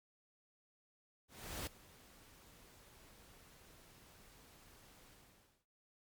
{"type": "noise with ADSR envelope", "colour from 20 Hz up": "pink", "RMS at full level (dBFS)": -42, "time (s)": [1.28, 5.66], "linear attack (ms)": 390, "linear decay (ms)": 3, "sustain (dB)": -20, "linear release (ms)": 570, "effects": ["MP3 96 kbps"]}